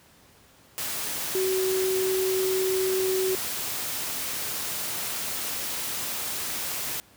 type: tone in noise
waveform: sine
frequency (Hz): 376.7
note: F#4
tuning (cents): +31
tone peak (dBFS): -23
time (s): 1.35-3.35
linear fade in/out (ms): 0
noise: white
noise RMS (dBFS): -31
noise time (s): 0.78-7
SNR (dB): +5
effects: pink hiss -56 dBFS RMS until 7.16 s + high-pass 60 Hz 12 dB/octave